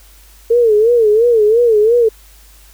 sine tone with vibrato, 449.6 Hz, A4, 37 cents sharp, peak -7 dBFS, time 0.5-2.09 s, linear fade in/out 10 ms, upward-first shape sine, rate 2.9 Hz, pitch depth 130 cents each way, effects added 50 Hz sine -42 dBFS peak until 2.73 s + white hiss -46 dBFS RMS until 2.73 s

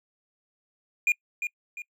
triangle tone with echo, 2423 Hz, D#7, 47 cents flat, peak -17 dBFS, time 1.07-1.12 s, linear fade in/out 2 ms, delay 350 ms, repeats 2, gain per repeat -8 dB, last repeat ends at 1.82 s, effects noise-tail reverb RT60 0.1 s tail -25 dB re dry

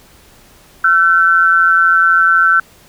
sine tone pair together, 1352 / 1524 Hz, E6 / G6, +43 / -49 cents, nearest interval major second, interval 208 cents, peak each -10 dBFS, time 0.84-2.6 s, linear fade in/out 5 ms, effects pink hiss -45 dBFS RMS until 2.88 s

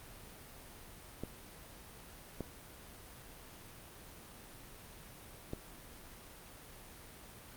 clicks, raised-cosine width 2 ms, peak -25 dBFS, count 3, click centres 1.236 / 2.407 / 5.534 s, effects pink hiss -53 dBFS RMS until 7.56 s + Opus 32 kbps

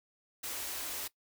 white band-stop noise, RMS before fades -39 dBFS, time 0.43-1.08 s, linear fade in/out 10 ms, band 120 to 240 Hz, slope 96 dB/octave, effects noise-tail reverb RT60 0.1 s tail -19 dB re dry

